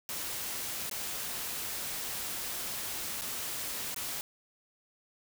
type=noise with dropouts; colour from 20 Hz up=white; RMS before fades=-37 dBFS; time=0.09-4.21 s; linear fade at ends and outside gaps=1 ms; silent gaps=0.897-0.912 / 3.212-3.218 / 3.945-3.962 s; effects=none